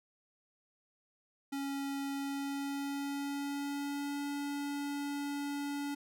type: tone with pitch glide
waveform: square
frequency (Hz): 277.2 to 285.5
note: C#4 to D4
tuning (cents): 0 to -49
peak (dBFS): -36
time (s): 1.52-5.95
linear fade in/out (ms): 10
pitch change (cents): +51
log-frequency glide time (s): 2.11-4.22
effects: none